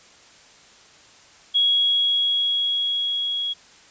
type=tone with level ramp; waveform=sine; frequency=3322 Hz; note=G#7; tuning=in tune; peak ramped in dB=-15 to -23 dBFS; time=1.54-3.54 s; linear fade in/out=20 ms; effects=white hiss -50 dBFS RMS until 3.9 s + resampled to 16000 Hz